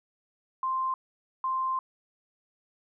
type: tone bursts at uneven times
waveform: sine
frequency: 1046.5 Hz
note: C6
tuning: in tune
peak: -26 dBFS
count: 2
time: 0.63-0.94 / 1.44-1.79 s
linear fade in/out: 2 ms
effects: none